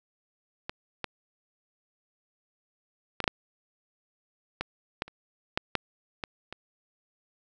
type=clicks; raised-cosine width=0.3 ms; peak=-17 / -15 / -13 / -11 / -6 / -14 / -12 / -29 / -9 / -8 / -16 / -22 dBFS; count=12; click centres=0.695 / 1.043 / 3.203 / 3.241 / 3.278 / 4.61 / 5.021 / 5.08 / 5.575 / 5.753 / 6.238 / 6.526 s; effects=none